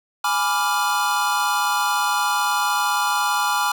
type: chord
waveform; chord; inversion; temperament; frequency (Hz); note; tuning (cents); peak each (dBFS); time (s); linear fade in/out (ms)
square; G# diminished seventh; none; equal; 830.6 / 987.8 / 1174.7 / 1396.9; G#5 / B5 / D6 / F6; 0 / 0 / 0 / 0; -25; 0.24-3.72; 5
effects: none